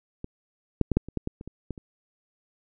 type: clicks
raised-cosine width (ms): 3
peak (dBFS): -21 / -7 / -11 / -7 / -25 / -14 / -16 / -26 / -25 / -19 / -28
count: 11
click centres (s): 0.244 / 0.813 / 0.917 / 0.97 / 1.086 / 1.173 / 1.274 / 1.411 / 1.476 / 1.707 / 1.778
effects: none